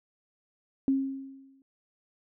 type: tone with exponential decay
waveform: sine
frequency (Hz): 270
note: C#4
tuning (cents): -45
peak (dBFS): -20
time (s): 0.88-1.62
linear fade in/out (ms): 1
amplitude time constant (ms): 160
effects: none